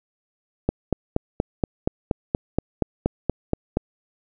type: click train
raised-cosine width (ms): 2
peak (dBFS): -6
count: 14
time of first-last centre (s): 0.69-3.771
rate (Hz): 4.22
effects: none